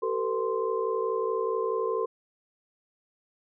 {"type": "tone cluster", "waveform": "sine", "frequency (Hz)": [384.6, 449.3, 501, 1044], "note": ["G4", "A4", "B4", "C6"], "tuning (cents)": [-33, 36, 25, -4], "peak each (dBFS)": [-32, -28, -34, -33], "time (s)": [0.02, 2.06], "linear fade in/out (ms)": 10, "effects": []}